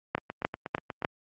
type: two click trains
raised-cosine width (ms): 0.5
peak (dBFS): -10 / -19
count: 4 / 8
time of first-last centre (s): 0.15-1.048 / 0.18-1.022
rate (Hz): 3.34 / 8.31
effects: high-pass 100 Hz 12 dB/octave + Opus 48 kbps